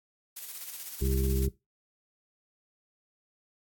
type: noise with tremolo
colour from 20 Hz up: blue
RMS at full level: -39 dBFS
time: 0.36-1.47 s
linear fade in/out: 10 ms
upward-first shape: square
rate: 16 Hz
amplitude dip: 40%
type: harmonic tone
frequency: 66.1 Hz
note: C2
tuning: 18 cents sharp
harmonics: 1 / 2 / 3 / 5 / 6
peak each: -27 / -33 / -36 / -40 / -35 dBFS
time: 1.01-1.49 s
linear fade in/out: 10 ms
effects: noise-tail reverb RT60 0.2 s tail -17 dB re dry + AAC 64 kbps